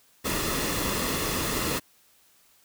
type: noise with comb filter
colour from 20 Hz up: pink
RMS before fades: -28 dBFS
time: 0.24-1.8 s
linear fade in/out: 20 ms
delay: 1.3 ms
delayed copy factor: -0.5
effects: white hiss -61 dBFS RMS until 2.64 s